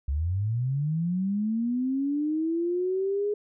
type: linear sweep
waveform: sine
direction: up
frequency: 65.41 to 418.9 Hz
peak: -24 dBFS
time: 0.08-3.34 s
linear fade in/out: 5 ms
effects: none